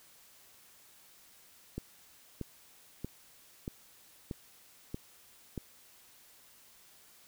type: click train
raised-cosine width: 3 ms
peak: -24 dBFS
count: 7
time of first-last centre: 1.78-5.577 s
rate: 1.58 Hz
effects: white hiss -60 dBFS RMS until 7.27 s